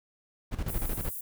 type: noise with tremolo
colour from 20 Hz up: brown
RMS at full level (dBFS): -30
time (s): 0.51-1.11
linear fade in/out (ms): 20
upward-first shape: square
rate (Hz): 13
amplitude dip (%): 70
type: high-pass noise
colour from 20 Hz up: white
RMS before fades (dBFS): -38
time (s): 0.68-1.21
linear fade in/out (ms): 5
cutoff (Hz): 10000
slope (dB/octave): 24
effects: none